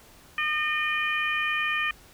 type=harmonic tone; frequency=609 Hz; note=D#5; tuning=37 cents flat; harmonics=2 / 3 / 4 / 5; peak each=-31 / -28 / -28 / -35 dBFS; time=0.38-1.91 s; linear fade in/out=2 ms; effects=pink hiss -53 dBFS RMS until 2.13 s